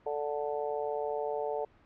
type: harmonic tone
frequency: 146.83 Hz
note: D3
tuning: in tune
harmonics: 3 / 4 / 5 / 6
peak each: -34 / -36 / -38 / -40 dBFS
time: 0.06-1.65 s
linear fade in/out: 5 ms
effects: pink hiss -62 dBFS RMS until 1.85 s + low-pass 2000 Hz 12 dB/octave